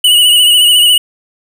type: tone with vibrato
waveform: square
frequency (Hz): 2929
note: F#7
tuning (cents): -18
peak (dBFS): -5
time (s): 0.04-0.98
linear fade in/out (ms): 5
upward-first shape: sine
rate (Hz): 14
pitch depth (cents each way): 47
effects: none